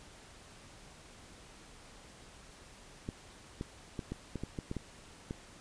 clicks, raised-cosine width 3 ms, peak -24 dBFS, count 10, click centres 3.089 / 3.611 / 3.992 / 4.12 / 4.357 / 4.436 / 4.588 / 4.714 / 4.767 / 5.309 s, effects pink hiss -55 dBFS RMS until 5.6 s + resampled to 22050 Hz

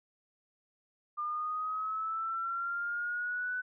sine linear sweep, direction up, 1198 to 1500 Hz, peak -32 dBFS, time 1.17-3.62 s, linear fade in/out 20 ms, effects none

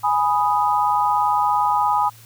sine chord, G# minor, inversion none, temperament equal, 830.6 / 987.8 / 1244.5 Hz, G#5 / B5 / D#6, 0 / 0 / 0 cents, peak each -19 / -20 / -22 dBFS, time 0.03-2.1 s, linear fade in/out 20 ms, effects added 113 Hz sine -46 dBFS peak until 2.25 s + white hiss -48 dBFS RMS until 2.25 s

